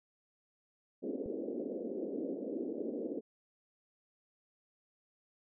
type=band-pass noise; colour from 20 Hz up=pink; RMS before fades=-39 dBFS; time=1.02-3.21 s; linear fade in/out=20 ms; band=230 to 530 Hz; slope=48 dB/octave
type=click; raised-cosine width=3 ms; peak=-34 dBFS; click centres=1.261 s
effects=none